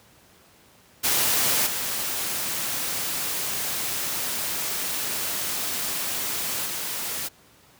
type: noise with level steps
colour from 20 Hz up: white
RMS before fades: -22 / -28 / -30 dBFS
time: 1.03-7.29 s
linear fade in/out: 20 ms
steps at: 1.66 / 6.65 s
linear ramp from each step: 10 ms
effects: pink hiss -55 dBFS RMS until 7.79 s + high-pass 80 Hz 12 dB/octave